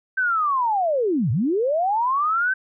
sine linear two-way sweep, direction down then up, 1561 to 100.4 to 1561 Hz, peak -18 dBFS, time 0.17-2.54 s, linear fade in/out 10 ms, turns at 1.31 s, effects none

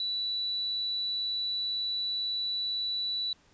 sine tone, 3951 Hz, B7, in tune, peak -29 dBFS, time 0-3.33 s, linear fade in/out 2 ms, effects pink hiss -63 dBFS RMS until 3.53 s + resampled to 16000 Hz

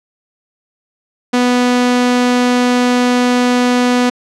sawtooth tone, 246.8 Hz, B3, 1 cent flat, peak -6 dBFS, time 1.33-4.1 s, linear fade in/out 10 ms, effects low-pass 7000 Hz 12 dB/octave

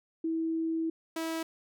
sine / sawtooth tone pair in turn, 325.2 / 325.2 Hz, E4 / E4, -23 / -23 cents, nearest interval unison, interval 0 cents, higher neither, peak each -28 dBFS, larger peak neither, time 0.24-0.9 / 1.16-1.43 s, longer first, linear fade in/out 5 ms, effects none

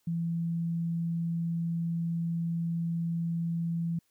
sine tone, 167.7 Hz, E3, 30 cents sharp, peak -28 dBFS, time 0.07-3.99 s, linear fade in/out 5 ms, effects white hiss -73 dBFS RMS until 4.1 s

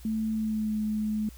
sine tone with pitch glide, 219.5 to 214.1 Hz, A3 to A3, -4 to -47 cents, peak -26 dBFS, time 0.05-1.29 s, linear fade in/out 2 ms, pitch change -43 cents, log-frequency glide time 0.31-0.75 s, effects added 60 Hz sine -45 dBFS peak until 1.37 s + white hiss -55 dBFS RMS until 1.37 s

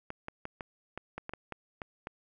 clicks, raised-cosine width 0.5 ms, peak -23 dBFS, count 11, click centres 0.104 / 0.284 / 0.454 / 0.608 / 0.976 / 1.18 / 1.294 / 1.336 / 1.523 / 1.818 / 2.071 s, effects none

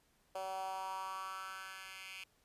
10% pulse tone with high-pass filter sweep, 190 Hz, F#3, 46 cents sharp, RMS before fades -44 dBFS, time 0.35-2.24 s, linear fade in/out 5 ms, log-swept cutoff 620 to 2400 Hz, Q 4.3, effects pink hiss -73 dBFS RMS until 2.44 s + resampled to 32000 Hz

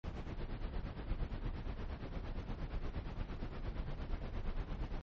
brown noise with tremolo, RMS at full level -37 dBFS, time 0.04-5.01 s, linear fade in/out 0 ms, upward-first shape triangle, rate 8.6 Hz, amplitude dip 75%, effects low-pass 4000 Hz 12 dB/octave + MP3 32 kbps

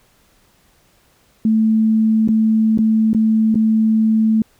sine tone with dropouts, 220 Hz, A3, in tune, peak -11 dBFS, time 1.45-4.42 s, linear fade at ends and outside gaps 2 ms, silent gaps 2.277-2.288 / 2.776-2.788 / 3.132-3.147 / 3.545-3.555 s, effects pink hiss -56 dBFS RMS until 4.59 s

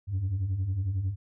sine beating tone pair, 87 / 98 Hz, F2 / G2, -6 / 0 cents, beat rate 11 Hz, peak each -32 / -25 dBFS, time 0.07-1.16 s, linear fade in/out 50 ms, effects tanh soft clip ceiling -24 dBFS

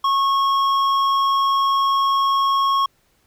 sine tone with hard clipping, 1095 Hz, C#6, 22 cents flat, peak -17 dBFS, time 0.04-2.86 s, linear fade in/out 5 ms, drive 8 dB, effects pink hiss -62 dBFS RMS until 3.26 s

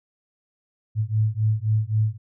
sine beating tone pair, 106.7 / 110.5 Hz, G#2 / A2, +47 / +8 cents, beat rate 3.8 Hz, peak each -22 dBFS, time 0.95-2.18 s, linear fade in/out 50 ms, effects none

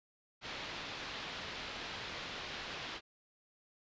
white low-pass noise, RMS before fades -44 dBFS, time 0.41-3.01 s, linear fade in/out 50 ms, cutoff 4100 Hz, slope 24 dB/octave, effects resampled to 16000 Hz

